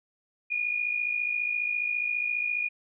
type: tone with amplitude modulation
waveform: sine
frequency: 2443 Hz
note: D#7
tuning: 32 cents flat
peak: -23 dBFS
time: 0.5-2.69 s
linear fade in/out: 20 ms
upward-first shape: sine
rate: 54.7 Hz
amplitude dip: 65%
effects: none